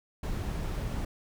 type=noise; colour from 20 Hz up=brown; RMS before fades=-33 dBFS; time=0.23-1.05 s; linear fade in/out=5 ms; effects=none